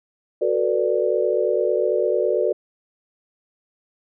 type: chord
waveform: sine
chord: B minor seventh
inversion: second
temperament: equal with one note detuned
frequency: 370 / 444.9 / 493.9 / 587.3 Hz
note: F#4 / A4 / B4 / D5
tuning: 0 / +19 / 0 / 0 cents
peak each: -23 dBFS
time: 0.41-2.53 s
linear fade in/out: 10 ms
effects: none